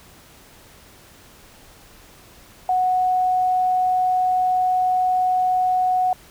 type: tone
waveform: sine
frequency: 737 Hz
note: F#5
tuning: 7 cents flat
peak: -16 dBFS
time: 2.69-6.13 s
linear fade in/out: 2 ms
effects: pink hiss -48 dBFS RMS until 6.3 s